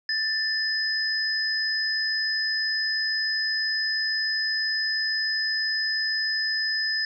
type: tone pair together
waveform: sine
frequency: 1767 / 5059 Hz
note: A6 / D#8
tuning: +7 / +28 cents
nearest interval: octave + tritone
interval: 1821 cents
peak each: -26 dBFS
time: 0.09-7.05 s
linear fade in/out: 2 ms
effects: none